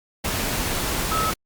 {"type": "tone in noise", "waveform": "sine", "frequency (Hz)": 1293, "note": "E6", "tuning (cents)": -34, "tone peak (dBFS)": -22, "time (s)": [1.11, 1.31], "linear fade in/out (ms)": 10, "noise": "pink", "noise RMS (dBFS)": -25, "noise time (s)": [0.24, 1.34], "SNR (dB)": 0, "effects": ["Opus 48 kbps"]}